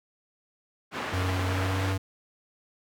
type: band-pass noise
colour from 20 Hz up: white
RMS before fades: -34 dBFS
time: 0.91-1.96 s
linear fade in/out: 50 ms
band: 100 to 1800 Hz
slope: 12 dB/octave
type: tone with pitch glide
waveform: square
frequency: 92.6 to 95.7 Hz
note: F#2 to G2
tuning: +2 to -41 cents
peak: -27 dBFS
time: 1.13-1.98 s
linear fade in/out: 10 ms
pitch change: +57 cents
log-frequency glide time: 1.42-1.82 s
effects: none